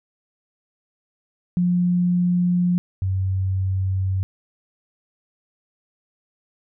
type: tone pair in turn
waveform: sine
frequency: 177.5 / 94.87 Hz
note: F3 / F#2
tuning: +28 / +44 cents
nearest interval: major seventh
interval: 1084 cents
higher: first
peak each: -16 / -19 dBFS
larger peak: first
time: 1.57-2.78 / 3.02-4.23 s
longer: neither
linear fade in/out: 0 ms
effects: none